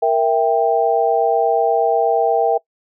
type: chord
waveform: sine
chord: E diminished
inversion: second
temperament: equal with one note detuned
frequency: 466.2 / 659.3 / 787.6 Hz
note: Bb4 / E5 / G5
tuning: 0 / 0 / +8 cents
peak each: -17 dBFS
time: 0.02-2.58 s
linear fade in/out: 10 ms
effects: noise-tail reverb RT60 0.1 s tail -23 dB re dry